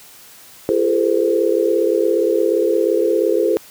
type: tone cluster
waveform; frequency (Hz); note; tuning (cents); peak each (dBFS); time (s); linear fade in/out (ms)
sine; 340.5 / 406.5 / 443.7 / 512; F4 / G#4 / A4 / C5; -44 / -37 / +14 / -38; -19; 0.69-3.57; 0
effects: white hiss -43 dBFS RMS until 3.7 s + high-pass 60 Hz 12 dB/octave